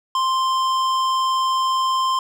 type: tone with hard clipping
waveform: triangle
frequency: 1046.5 Hz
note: C6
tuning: in tune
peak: -19 dBFS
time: 0.15-2.19 s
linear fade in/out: 2 ms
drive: 16 dB
effects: none